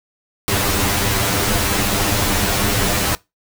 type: noise with comb filter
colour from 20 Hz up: pink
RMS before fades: -18 dBFS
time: 0.48-3.15 s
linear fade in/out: 0 ms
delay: 10 ms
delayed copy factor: +0.9
effects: noise-tail reverb RT60 0.2 s tail -21 dB re dry